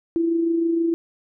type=tone with amplitude modulation; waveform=sine; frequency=333.5 Hz; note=E4; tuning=20 cents sharp; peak=-16 dBFS; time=0.16-0.94 s; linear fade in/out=0 ms; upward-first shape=sine; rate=26.4 Hz; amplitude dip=40%; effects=none